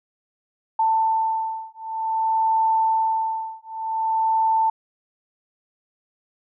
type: beating tone pair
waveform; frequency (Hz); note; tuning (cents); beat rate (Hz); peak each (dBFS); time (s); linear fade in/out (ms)
sine; 889 / 889.53; A5 / A5; +18 / +19; 0.53; -22; 0.79-4.7; 5
effects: none